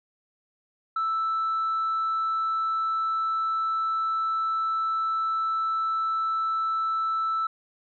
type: tone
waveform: sine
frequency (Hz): 1320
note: E6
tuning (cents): +2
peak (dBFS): -22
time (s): 0.96-7.47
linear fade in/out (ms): 5
effects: tanh soft clip ceiling -21 dBFS